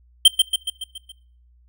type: tone with echo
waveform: square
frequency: 3136 Hz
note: G7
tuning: in tune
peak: -7 dBFS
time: 0.25-0.28 s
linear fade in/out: 5 ms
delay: 140 ms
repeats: 6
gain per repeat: -5 dB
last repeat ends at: 1.12 s
effects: noise-tail reverb RT60 0.5 s tail -21 dB re dry + added 60 Hz sine -52 dBFS peak until 1.68 s